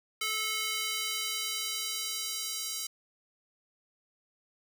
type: tone with high-pass filter sweep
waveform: square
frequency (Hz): 435.1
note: A4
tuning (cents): -19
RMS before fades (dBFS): -34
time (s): 0.21-2.87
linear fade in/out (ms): 5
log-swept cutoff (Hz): 2100 to 5100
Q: 1.1
effects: none